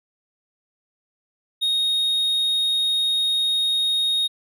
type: tone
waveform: triangle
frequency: 3729 Hz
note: A#7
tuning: in tune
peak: -17 dBFS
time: 1.61-4.28 s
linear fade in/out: 20 ms
effects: none